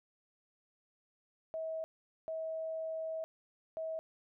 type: tone bursts at uneven times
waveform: sine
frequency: 643 Hz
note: E5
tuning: 43 cents flat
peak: -36 dBFS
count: 3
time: 1.54-1.84 / 2.28-3.24 / 3.77-3.99 s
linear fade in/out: 0 ms
effects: none